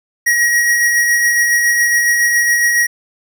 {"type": "tone with tremolo", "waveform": "square", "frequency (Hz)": 1898, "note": "A#6", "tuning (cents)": 31, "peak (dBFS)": -10, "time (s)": [0.26, 2.87], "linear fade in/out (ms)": 10, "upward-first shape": "sine", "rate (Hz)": 7.2, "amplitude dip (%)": 30, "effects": []}